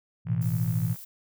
sine chord, A suspended second, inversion none, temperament equal, 110 / 123.47 / 164.81 Hz, A2 / B2 / E3, 0 / 0 / 0 cents, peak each -28 dBFS, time 0.25-0.96 s, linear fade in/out 50 ms
click train, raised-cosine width 0.5 ms, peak -35 dBFS, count 45, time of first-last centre 0.27-0.96 s, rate 63.8 Hz
violet noise, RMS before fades -43 dBFS, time 0.41-1.05 s, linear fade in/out 10 ms
effects none

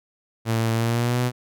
sawtooth tone with pitch glide, 113.5 to 123.77 Hz, A#2 to B2, -46 to +4 cents, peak -16 dBFS, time 0.45-1.32 s, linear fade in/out 50 ms, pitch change +150 cents, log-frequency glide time 0.75-1.21 s, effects none

